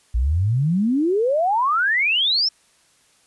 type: exponential sweep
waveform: sine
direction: up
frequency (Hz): 55 to 5500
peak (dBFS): -16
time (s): 0.14-2.49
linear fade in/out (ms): 10
effects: white hiss -58 dBFS RMS until 3.26 s + resampled to 24000 Hz